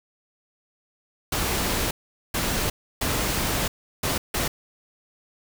pink noise bursts at uneven times, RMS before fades -25 dBFS, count 5, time 1.32-1.91 / 2.34-2.7 / 3.01-3.68 / 4.03-4.18 / 4.34-4.48 s, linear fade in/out 5 ms, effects none

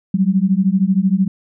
sine beating tone pair, 184.5 / 197.5 Hz, F#3 / G3, -5 / +13 cents, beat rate 13 Hz, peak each -15 dBFS, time 0.14-1.28 s, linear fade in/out 5 ms, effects none

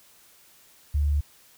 sine tone, 72.8 Hz, D2, 15 cents flat, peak -20 dBFS, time 0.94-1.21 s, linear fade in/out 10 ms, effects white hiss -56 dBFS RMS until 1.57 s

